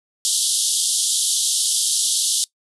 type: band-pass noise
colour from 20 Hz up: white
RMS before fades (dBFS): -20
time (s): 0.25-2.44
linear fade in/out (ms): 0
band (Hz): 3100 to 11000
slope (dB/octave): 96
effects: noise-tail reverb RT60 0.1 s tail -21 dB re dry